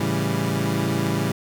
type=chord; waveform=25% pulse; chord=A dominant seventh; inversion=none; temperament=equal with one note detuned; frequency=109.56 / 138.59 / 164.81 / 196 Hz; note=A2 / C#3 / E3 / G3; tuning=-7 / 0 / 0 / 0 cents; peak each=-23 dBFS; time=0-1.32 s; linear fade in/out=5 ms; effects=none